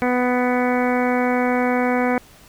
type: harmonic tone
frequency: 248.4 Hz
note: B3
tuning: 10 cents sharp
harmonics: 1 / 2 / 3 / 4 / 5 / 6 / 7 / 8 / 9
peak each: -20 / -22 / -24 / -29 / -32 / -30 / -33 / -32 / -30 dBFS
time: 0.02-2.18 s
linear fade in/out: 0 ms
effects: pink hiss -48 dBFS RMS until 2.48 s